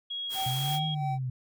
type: tone with pitch glide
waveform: sine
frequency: 3301 to 3280 Hz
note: G#7 to G#7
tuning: -11 to -22 cents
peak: -32 dBFS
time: 0.1-0.95 s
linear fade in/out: 10 ms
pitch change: -11 cents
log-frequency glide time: 0.22-0.43 s
type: noise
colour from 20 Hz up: white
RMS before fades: -39 dBFS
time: 0.29-0.8 s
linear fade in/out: 50 ms
type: tone with tremolo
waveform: triangle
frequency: 769 Hz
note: G5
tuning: 33 cents flat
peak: -28 dBFS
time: 0.34-1.19 s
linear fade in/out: 50 ms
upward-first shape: sine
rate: 3 Hz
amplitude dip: 70%
type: exponential two-way sweep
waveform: sine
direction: up then down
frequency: 124.7 to 157.9 to 124.7 Hz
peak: -29 dBFS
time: 0.46-1.3 s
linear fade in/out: 5 ms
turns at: 0.86 s
effects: none